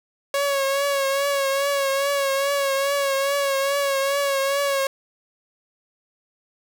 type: tone with vibrato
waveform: sawtooth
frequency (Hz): 554.4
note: C#5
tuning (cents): 0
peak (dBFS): -16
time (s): 0.34-4.87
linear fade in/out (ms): 2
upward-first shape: triangle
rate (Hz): 2.4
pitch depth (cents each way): 47
effects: none